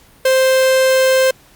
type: tone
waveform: 45% pulse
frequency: 523.3 Hz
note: C5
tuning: in tune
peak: -10 dBFS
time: 0.25-1.31 s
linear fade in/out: 5 ms
effects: pink hiss -48 dBFS RMS until 1.55 s + Opus 48 kbps